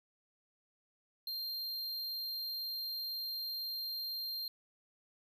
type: tone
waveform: square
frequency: 4186 Hz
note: C8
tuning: in tune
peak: -38 dBFS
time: 1.27-4.48 s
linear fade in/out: 2 ms
effects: none